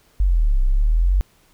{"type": "exponential two-way sweep", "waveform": "sine", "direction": "down then up", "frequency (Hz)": [49.66, 31.18, 49.66], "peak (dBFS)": -13, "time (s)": [0.2, 1.21], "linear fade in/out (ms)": 0, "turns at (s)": 0.62, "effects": ["pink hiss -57 dBFS RMS until 1.53 s"]}